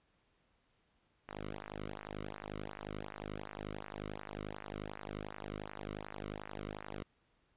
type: tone with flanger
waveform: sawtooth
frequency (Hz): 51.3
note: G#1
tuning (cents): -21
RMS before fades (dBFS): -45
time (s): 1.28-7.03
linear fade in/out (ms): 5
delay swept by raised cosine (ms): 0.26 to 1.21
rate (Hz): 2.7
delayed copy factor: -1
effects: pink hiss -75 dBFS RMS until 7.56 s + resampled to 8000 Hz